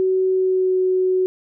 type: tone with pitch glide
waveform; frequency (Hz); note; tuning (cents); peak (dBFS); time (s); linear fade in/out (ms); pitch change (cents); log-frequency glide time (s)
sine; 375.5 to 371.4; F#4 to F#4; +26 to +7; -15; 0-1.26; 0; -19; 0.31-0.78
effects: none